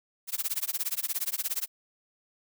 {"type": "noise with tremolo", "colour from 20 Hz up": "blue", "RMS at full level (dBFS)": -28, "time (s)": [0.27, 1.68], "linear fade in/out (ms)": 50, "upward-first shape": "sine", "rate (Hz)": 17, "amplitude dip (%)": 100, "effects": []}